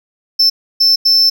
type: tone bursts at uneven times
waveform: triangle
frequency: 5310 Hz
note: E8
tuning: 12 cents sharp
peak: -6 dBFS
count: 3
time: 0.39-0.5 / 0.8-0.96 / 1.05-1.3 s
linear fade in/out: 10 ms
effects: none